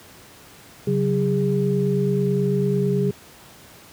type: tone cluster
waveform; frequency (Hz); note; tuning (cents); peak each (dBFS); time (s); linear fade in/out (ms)
sine; 138 / 187.1 / 407.9; C#3 / F#3 / G#4; -7 / +20 / -31; -22; 0.87-3.11; 5
effects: pink hiss -46 dBFS RMS until 3.92 s + high-pass 80 Hz 12 dB/octave